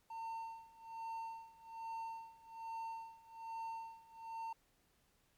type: tone with tremolo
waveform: triangle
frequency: 906 Hz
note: A#5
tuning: 50 cents flat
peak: -39 dBFS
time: 0.1-4.53 s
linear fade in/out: 5 ms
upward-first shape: sine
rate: 1.2 Hz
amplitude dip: 90%
effects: pink hiss -75 dBFS RMS until 5.37 s + MP3 96 kbps